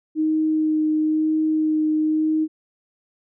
sine tone with vibrato, 311.1 Hz, D#4, in tune, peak -17 dBFS, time 0.15-2.48 s, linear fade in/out 50 ms, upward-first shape sine, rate 1 Hz, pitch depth 11 cents each way, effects none

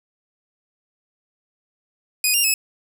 10% pulse tone with pitch steps, 2484 / 2795 / 2587 Hz, D#7 / F7 / E7, -3 / +1 / -33 cents, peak -8 dBFS, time 2.24-2.54 s, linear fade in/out 2 ms, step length 100 ms, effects none

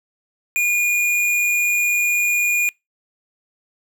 sine tone with hard clipping, 2434 Hz, D#7, 39 cents flat, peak -17 dBFS, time 0.56-2.69 s, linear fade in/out 0 ms, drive 17 dB, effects noise-tail reverb RT60 0.2 s tail -25 dB re dry

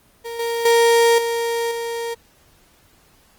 35% pulse tone with level steps, 465.3 Hz, A#4, 3 cents flat, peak -26 / -19 / -10 / -18 / -22 dBFS, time 0.24-2.15 s, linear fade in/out 20 ms, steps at 0.39 / 0.65 / 1.18 / 1.71 s, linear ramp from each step 5 ms, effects pink hiss -55 dBFS RMS until 3.38 s + Opus 24 kbps

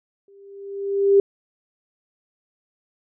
sine tone with exponential growth, 397.2 Hz, G4, 23 cents sharp, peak -9 dBFS, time 0.28-1.2 s, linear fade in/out 2 ms, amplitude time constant 200 ms, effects none

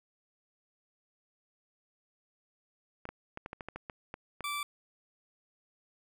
clicks, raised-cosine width 0.5 ms, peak -25 dBFS, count 11, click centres 3.054 / 3.09 / 3.374 / 3.461 / 3.531 / 3.608 / 3.686 / 3.76 / 3.898 / 4.141 / 4.407 s
20% pulse tone, 1165 Hz, D6, 14 cents flat, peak -29 dBFS, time 4.44-4.63 s, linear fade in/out 2 ms
effects none

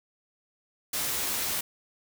white noise with comb filter, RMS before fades -30 dBFS, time 0.93-1.61 s, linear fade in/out 5 ms, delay 14 ms, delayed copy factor +0.6, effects none

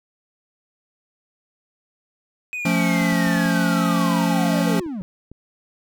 triangle linear sweep, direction down, 2518 to 170.1 Hz, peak -24 dBFS, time 2.53-5.02 s, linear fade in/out 0 ms
square chord, F augmented, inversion none, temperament equal, 174.61 / 220 / 277.2 Hz, F3 / A3 / C#4, 0 / 0 / 0 cents, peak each -21 / -24 / -24 dBFS, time 2.65-4.8 s, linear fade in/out 5 ms
clicks, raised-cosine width 3 ms, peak -28 dBFS, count 9, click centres 3.015 / 3.127 / 3.271 / 3.364 / 3.458 / 4.806 / 4.863 / 5.01 / 5.316 s
effects none

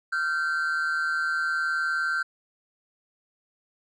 triangle tone pair together, 1385 / 1544.5 Hz, F6 / G6, -15 / -26 cents, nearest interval major second, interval 189 cents, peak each -25 / -24 dBFS, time 0.12-2.23 s, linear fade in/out 10 ms, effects tanh soft clip ceiling -16 dBFS + resampled to 24000 Hz

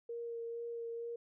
sine tone with vibrato, 466.2 Hz, A#4, in tune, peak -39 dBFS, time 0.09-1.16 s, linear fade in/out 5 ms, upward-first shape sine, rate 2.2 Hz, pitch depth 13 cents each way, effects none

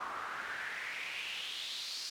pink noise with band-pass filter sweep, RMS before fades -41 dBFS, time 0-2.1 s, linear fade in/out 10 ms, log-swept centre 1100 to 4900 Hz, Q 3.8, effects none

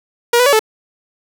sawtooth tone with pitch steps, 475.4 / 496.3 / 567 / 436.6 Hz, A#4 / B4 / C#5 / A4, +34 / +8 / +39 / -13 cents, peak -5 dBFS, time 0.33-0.594 s, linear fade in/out 5 ms, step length 66 ms, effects none

